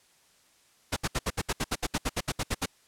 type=noise bursts; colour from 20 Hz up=pink; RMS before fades=-28 dBFS; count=16; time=0.92-2.66 s; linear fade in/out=10 ms; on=45 ms; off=68 ms; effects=white hiss -63 dBFS RMS until 2.87 s + low-pass 10000 Hz 12 dB/octave